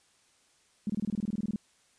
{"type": "tone bursts", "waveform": "sine", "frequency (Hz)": 207.7, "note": "G#3", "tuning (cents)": 0, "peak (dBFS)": -27, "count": 14, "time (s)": [0.87, 1.56], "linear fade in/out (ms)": 2, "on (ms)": 27, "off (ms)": 24, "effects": ["white hiss -66 dBFS RMS until 1.98 s", "resampled to 22050 Hz"]}